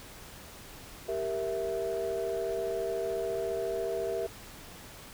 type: chord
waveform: sine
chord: E diminished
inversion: first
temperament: equal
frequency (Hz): 392 / 466.2 / 659.3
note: G4 / Bb4 / E5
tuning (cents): 0 / 0 / 0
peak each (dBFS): -33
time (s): 1.08-4.27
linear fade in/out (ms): 10
effects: tanh soft clip ceiling -24 dBFS + pink hiss -48 dBFS RMS until 5.13 s